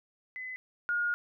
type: tone pair in turn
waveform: sine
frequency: 2021 / 1429.1 Hz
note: B6 / F6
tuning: +39 / +39 cents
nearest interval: tritone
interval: 600 cents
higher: first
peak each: -37 / -27 dBFS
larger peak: second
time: 0.36-0.56 / 0.89-1.14 s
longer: second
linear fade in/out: 0 ms
effects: none